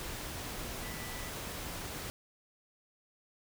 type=tone in noise; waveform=sine; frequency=1975.5 Hz; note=B6; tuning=in tune; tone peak=-49 dBFS; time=0.83-1.29 s; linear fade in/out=0 ms; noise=pink; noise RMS=-41 dBFS; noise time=0-2.1 s; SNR=-11 dB; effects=none